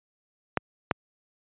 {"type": "clicks", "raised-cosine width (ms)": 0.5, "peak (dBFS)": -7, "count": 2, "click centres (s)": [0.573, 0.912], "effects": ["high-pass 100 Hz 12 dB/octave", "resampled to 8000 Hz"]}